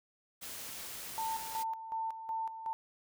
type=noise; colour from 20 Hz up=white; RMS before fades=-44 dBFS; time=0.41-1.64 s; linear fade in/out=20 ms
type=tone with tremolo; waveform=sine; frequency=895 Hz; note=A5; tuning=29 cents sharp; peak=-33 dBFS; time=1.18-2.73 s; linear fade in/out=0 ms; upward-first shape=square; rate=2.7 Hz; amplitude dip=65%
effects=none

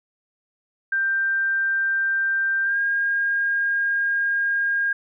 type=tone with pitch glide; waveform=sine; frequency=1575 to 1618.3 Hz; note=G6 to G#6; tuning=+8 to -45 cents; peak=-19 dBFS; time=0.92-4.93 s; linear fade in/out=5 ms; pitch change=+47 cents; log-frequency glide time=2.63-2.78 s; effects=none

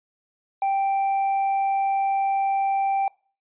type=tone with quantisation; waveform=triangle; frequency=784 Hz; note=G5; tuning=in tune; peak=-18 dBFS; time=0.62-3.08 s; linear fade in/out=2 ms; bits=8; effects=noise-tail reverb RT60 0.4 s tail -24 dB re dry + resampled to 8000 Hz

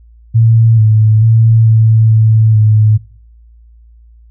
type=tone with pitch steps; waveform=sine; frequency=113.6 / 108.8 / 112.9 / 111.3 / 110.4 / 107.8 Hz; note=A#2 / A2 / A2 / A2 / A2 / A2; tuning=-44 / -19 / +45 / +20 / +6 / -35 cents; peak=-4 dBFS; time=0.34-2.98 s; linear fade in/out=20 ms; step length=440 ms; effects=noise-tail reverb RT60 0.6 s tail -25 dB re dry + added 57 Hz sine -38 dBFS peak until 4.3 s

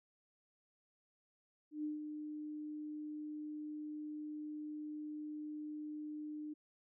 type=tone with ADSR envelope; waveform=sine; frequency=302 Hz; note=D4; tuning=48 cents sharp; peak=-36 dBFS; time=1.71-6.54 s; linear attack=130 ms; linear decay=150 ms; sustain=-6 dB; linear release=13 ms; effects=none

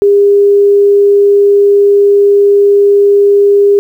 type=tone; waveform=sine; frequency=403.9 Hz; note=G#4; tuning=48 cents flat; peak=-3 dBFS; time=0.02-3.79 s; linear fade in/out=0 ms; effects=7-bit

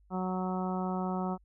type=harmonic tone; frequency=185 Hz; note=F#3; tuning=in tune; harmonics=1 / 2 / 3 / 4 / 5 / 6 / 7; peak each=-32 / -39 / -43 / -38 / -41 / -45 / -43 dBFS; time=0.1-1.38 s; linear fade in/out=50 ms; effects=added 50 Hz sine -60 dBFS peak until 1.44 s

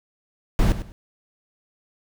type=noise with echo; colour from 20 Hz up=brown; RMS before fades=-17 dBFS; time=0.59-0.72 s; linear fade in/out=0 ms; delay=100 ms; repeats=2; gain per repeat=-12 dB; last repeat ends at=0.92 s; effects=none

